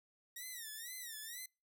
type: tone with vibrato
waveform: 5% pulse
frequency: 1874 Hz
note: A#6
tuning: 9 cents sharp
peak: -35 dBFS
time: 0.36-1.46 s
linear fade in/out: 5 ms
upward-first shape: sine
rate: 2.1 Hz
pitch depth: 150 cents each way
effects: noise-tail reverb RT60 0.3 s tail -26 dB re dry